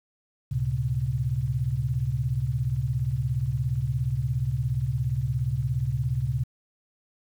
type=tone cluster; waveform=sine; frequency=71.1 / 114.5 / 131.6 Hz; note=C#2 / A#2 / C3; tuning=+45 / -31 / +10 cents; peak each=-33 / -28 / -26 dBFS; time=0.51-6.44 s; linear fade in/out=10 ms; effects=9-bit